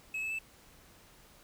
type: tone with pitch steps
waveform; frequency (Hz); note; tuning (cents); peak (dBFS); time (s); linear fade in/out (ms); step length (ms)
triangle; 2576 / 2606 / 2636; E7 / E7 / E7; -41 / -20 / -1; -32; 0.14-0.389; 5; 83
effects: pink hiss -59 dBFS RMS until 1.43 s